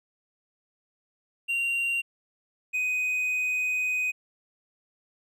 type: tone pair in turn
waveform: triangle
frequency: 2764 / 2501 Hz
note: F7 / D#7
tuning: -19 / +8 cents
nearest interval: major second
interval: 173 cents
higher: first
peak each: -23 dBFS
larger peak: neither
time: 1.48-2.02 / 2.73-4.12 s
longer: second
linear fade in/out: 20 ms
effects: none